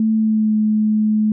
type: tone with pitch glide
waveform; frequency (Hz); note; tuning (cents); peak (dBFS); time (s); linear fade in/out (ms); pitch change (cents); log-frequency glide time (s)
sine; 220 to 214.6; A3 to A3; 0 to -43; -13; 0-1.32; 2; -43; 0.13-0.56
effects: none